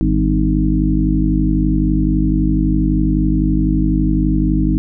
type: harmonic tone with a mistuned harmonic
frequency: 51.91 Hz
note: G#1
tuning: in tune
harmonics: 1 / 2 / 3 / 4 / 5 / 6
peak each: -16 / -28 / -19 / -21 / -20 / -18 dBFS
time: 0.01-4.78 s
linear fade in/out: 0 ms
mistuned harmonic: 4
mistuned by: -62 cents
effects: none